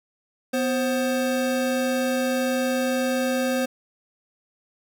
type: tone pair together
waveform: square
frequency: 249 / 527.6 Hz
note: B3 / C5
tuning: +14 / +14 cents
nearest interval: octave + minor second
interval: 1300 cents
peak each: -25 / -25 dBFS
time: 0.53-3.66 s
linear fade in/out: 10 ms
effects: none